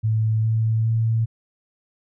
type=tone with pitch steps; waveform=sine; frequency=110 / 111.47 / 112.96 Hz; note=A2 / A2 / A2; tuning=0 / +23 / +46 cents; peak=-17 dBFS; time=0.03-1.26 s; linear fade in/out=20 ms; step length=410 ms; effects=none